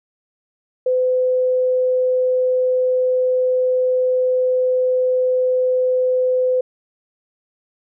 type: tone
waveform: sine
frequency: 508 Hz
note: B4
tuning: 49 cents sharp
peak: -14 dBFS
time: 0.86-6.61 s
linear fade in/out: 5 ms
effects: none